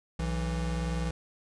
square tone pair together, 61.74 / 164.83 Hz, B1 / E3, 0 / 0 cents, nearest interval octave + perfect fourth, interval 1700 cents, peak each -32 / -33 dBFS, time 0.19-1.11 s, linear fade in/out 5 ms, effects resampled to 22050 Hz

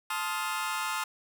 sawtooth chord, F dominant seventh, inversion first, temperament just, 873.1 / 1047.7 / 1257.2 / 1396.9 Hz, A5 / C6 / Eb6 / F6, -14 / +2 / +18 / 0 cents, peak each -32 dBFS, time 0.1-1.04 s, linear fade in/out 5 ms, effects none

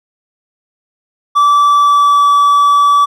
triangle tone with pitch glide, 1159 to 1150.3 Hz, D6 to D6, -23 to -36 cents, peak -4 dBFS, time 1.35-3.06 s, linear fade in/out 20 ms, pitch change -13 cents, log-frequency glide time 1.68-2.28 s, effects none

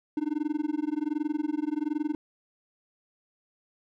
triangle tone with amplitude modulation, 301.9 Hz, D4, 48 cents sharp, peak -21 dBFS, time 0.17-2.15 s, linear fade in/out 2 ms, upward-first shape sine, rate 21.3 Hz, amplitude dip 100%, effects none

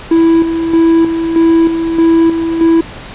triangle tone with tremolo, 329.6 Hz, E4, in tune, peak -3 dBFS, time 0.11-2.81 s, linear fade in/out 5 ms, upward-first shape square, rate 1.6 Hz, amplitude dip 55%, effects pink hiss -29 dBFS RMS until 3.14 s + resampled to 8000 Hz

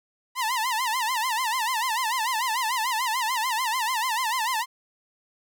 sawtooth tone with vibrato, 953 Hz, A#5, 38 cents sharp, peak -20 dBFS, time 0.35-4.66 s, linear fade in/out 50 ms, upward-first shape sine, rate 6.8 Hz, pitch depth 170 cents each way, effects none

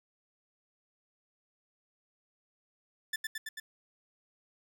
sawtooth tone with echo, 1760 Hz, A6, in tune, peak -28 dBFS, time 3.13-3.16 s, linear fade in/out 5 ms, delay 110 ms, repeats 4, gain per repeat -2 dB, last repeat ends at 3.6 s, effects none

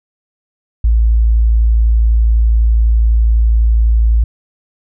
sine tone, 56 Hz, A1, 31 cents sharp, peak -7 dBFS, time 0.84-4.24 s, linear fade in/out 5 ms, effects none

